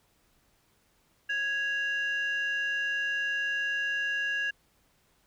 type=tone pair together; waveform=sine; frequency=1661.2 / 2784 Hz; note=G#6 / F7; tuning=0 / -6 cents; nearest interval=major sixth; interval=894 cents; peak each=-27 / -33 dBFS; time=1.29-4.51 s; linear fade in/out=10 ms; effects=tanh soft clip ceiling -23 dBFS + pink hiss -68 dBFS RMS until 5.26 s